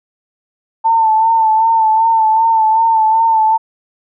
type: tone with vibrato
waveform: sine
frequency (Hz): 891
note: A5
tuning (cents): +22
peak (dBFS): -8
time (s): 0.84-3.58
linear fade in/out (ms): 20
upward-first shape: sine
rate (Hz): 2.6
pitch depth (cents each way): 39
effects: none